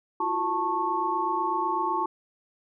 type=tone cluster; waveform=sine; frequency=338.4 / 366.4 / 883 / 1098 Hz; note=E4 / F#4 / A5 / C#6; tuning=+45 / -17 / +6 / -17 cents; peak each=-34 / -34 / -27 / -28 dBFS; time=0.2-2.06 s; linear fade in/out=5 ms; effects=none